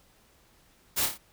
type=noise with echo; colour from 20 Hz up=white; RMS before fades=-27 dBFS; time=0.96-1.07 s; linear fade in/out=20 ms; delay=28 ms; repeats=4; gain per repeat=-5 dB; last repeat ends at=1.182 s; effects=pink hiss -62 dBFS RMS until 1.32 s